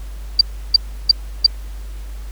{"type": "tone bursts", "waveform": "sine", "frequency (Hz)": 4699, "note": "D8", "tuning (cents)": 0, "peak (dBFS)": -4, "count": 4, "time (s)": [0.39, 1.464], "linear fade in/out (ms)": 5, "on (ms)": 21, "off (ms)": 330, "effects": ["added 50 Hz sine -27 dBFS peak until 2.31 s", "pink hiss -45 dBFS RMS until 2.31 s"]}